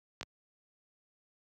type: clicks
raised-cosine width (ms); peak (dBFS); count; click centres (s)
0.2; -21; 2; 0.211 / 0.23
effects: high-pass 80 Hz 12 dB/octave